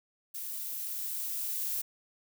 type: noise with level ramp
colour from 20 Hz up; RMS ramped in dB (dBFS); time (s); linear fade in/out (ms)
violet; -39 to -33; 0.34-1.82; 10
effects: none